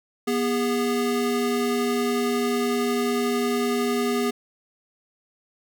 square tone pair together, 242.6 / 408 Hz, B3 / G#4, -31 / -31 cents, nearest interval major sixth, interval 900 cents, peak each -25 dBFS, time 0.27-4.31 s, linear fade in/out 10 ms, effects none

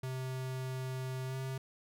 square tone with pitch glide, 130 to 132.12 Hz, C3 to C3, -11 to +17 cents, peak -37 dBFS, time 0.03-1.58 s, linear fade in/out 5 ms, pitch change +28 cents, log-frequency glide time 1.26-1.36 s, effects none

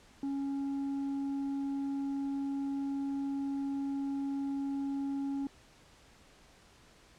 sine tone with tanh clipping, 276.8 Hz, C#4, 2 cents flat, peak -33 dBFS, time 0.23-5.47 s, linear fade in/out 2 ms, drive 4 dB, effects pink hiss -60 dBFS RMS until 7.18 s + low-pass 8000 Hz 12 dB/octave

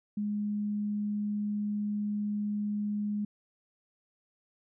sine tone, 207.7 Hz, G#3, in tune, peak -29 dBFS, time 0.17-3.25 s, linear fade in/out 5 ms, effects none

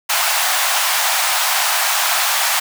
pink high-pass noise, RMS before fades -17 dBFS, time 0.09-2.6 s, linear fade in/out 10 ms, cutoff 690 Hz, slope 48 dB/octave, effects none

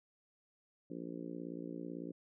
harmonic tone, 58 Hz, A#1, 8 cents flat, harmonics 3 / 4 / 5 / 6 / 7 / 8 / 9, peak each -48 / -50 / -45 / -49 / -53 / -54 / -55 dBFS, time 0.9-2.12 s, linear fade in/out 5 ms, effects none

